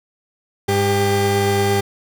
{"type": "tone pair together", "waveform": "30% pulse", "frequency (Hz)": [101.6, 397.8], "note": ["G#2", "G4"], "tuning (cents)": [-38, 25], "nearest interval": "2 octaves", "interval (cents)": 2363, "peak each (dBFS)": [-17, -14], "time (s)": [0.68, 1.81], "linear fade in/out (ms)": 10, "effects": []}